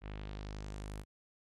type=tone with low-pass filter sweep; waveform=sawtooth; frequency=51.2 Hz; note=G#1; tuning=24 cents flat; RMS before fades=-44 dBFS; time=0.01-1.05 s; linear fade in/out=50 ms; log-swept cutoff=2500 to 12000 Hz; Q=1.6; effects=none